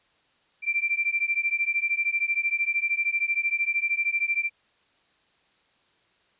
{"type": "beating tone pair", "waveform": "sine", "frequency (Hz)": [2349, 2362], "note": ["D7", "D7"], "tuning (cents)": [0, 9], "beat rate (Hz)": 13, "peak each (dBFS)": -26, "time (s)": [0.62, 4.5], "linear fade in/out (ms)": 50, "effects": ["white hiss -65 dBFS RMS until 6.39 s", "resampled to 8000 Hz"]}